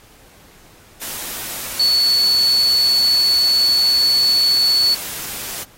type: tone in noise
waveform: sine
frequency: 4435 Hz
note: C#8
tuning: in tune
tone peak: -12 dBFS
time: 1.79-4.95 s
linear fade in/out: 10 ms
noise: white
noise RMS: -28 dBFS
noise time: 1.01-5.64 s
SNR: +13 dB
effects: pink hiss -48 dBFS RMS until 5.77 s + AAC 48 kbps